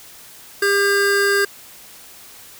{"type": "tone pair together", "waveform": "square", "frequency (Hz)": [400.7, 1602.8], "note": ["G4", "G6"], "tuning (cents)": [38, 38], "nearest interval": "2 octaves", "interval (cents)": 2400, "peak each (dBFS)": -18, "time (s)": [0.62, 1.45], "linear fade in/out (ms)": 5, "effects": ["white hiss -42 dBFS RMS until 2.59 s"]}